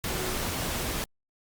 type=tone in noise; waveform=sine; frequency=370 Hz; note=F#4; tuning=in tune; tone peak=-36 dBFS; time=0.1-0.36 s; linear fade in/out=0 ms; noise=pink; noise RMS=-31 dBFS; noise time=0.04-1.04 s; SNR=-8 dB; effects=Opus 48 kbps